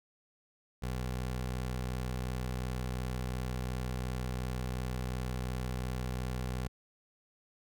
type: tone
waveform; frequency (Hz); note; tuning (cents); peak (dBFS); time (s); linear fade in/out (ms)
20% pulse; 62.8; B1; +30; -29; 0.82-6.68; 10
effects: none